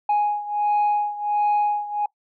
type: beating tone pair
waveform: sine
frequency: 830.6 / 832 Hz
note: G#5 / G#5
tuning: 0 / +3 cents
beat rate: 1.4 Hz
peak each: -19 / -22 dBFS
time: 0.09-2.06 s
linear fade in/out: 5 ms
effects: noise-tail reverb RT60 0.1 s tail -22 dB re dry + tanh soft clip ceiling -15 dBFS